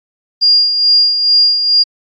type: tone with tremolo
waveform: sine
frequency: 4820 Hz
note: D8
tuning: 44 cents sharp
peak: -5 dBFS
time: 0.41-1.84 s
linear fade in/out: 20 ms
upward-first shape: sine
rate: 2.3 Hz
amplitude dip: 55%
effects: AAC 64 kbps